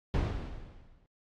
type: noise with exponential decay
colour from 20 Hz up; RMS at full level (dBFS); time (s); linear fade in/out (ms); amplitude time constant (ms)
brown; -25; 0.14-1.06; 0; 200
effects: low-pass 4000 Hz 12 dB/octave + AAC 64 kbps